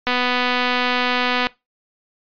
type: click train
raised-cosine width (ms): 0.3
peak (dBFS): -4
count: 348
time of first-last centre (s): 0.07-1.469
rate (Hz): 248
effects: noise-tail reverb RT60 0.2 s tail -20 dB re dry + resampled to 11025 Hz